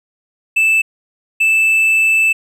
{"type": "tone pair in turn", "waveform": "triangle", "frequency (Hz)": [2637, 2637], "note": ["E7", "E7"], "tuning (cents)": [0, 0], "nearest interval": "unison", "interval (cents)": 0, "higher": "neither", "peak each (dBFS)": -8, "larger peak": "neither", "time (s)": [[0.56, 0.82], [1.4, 2.33]], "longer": "second", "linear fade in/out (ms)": 10, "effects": []}